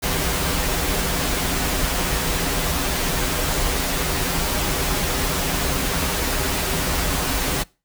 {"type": "noise with comb filter", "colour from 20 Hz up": "pink", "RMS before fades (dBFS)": -22, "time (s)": [0.02, 7.64], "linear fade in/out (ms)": 20, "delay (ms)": 9.1, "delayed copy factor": -0.6, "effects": ["noise-tail reverb RT60 0.3 s tail -23 dB re dry"]}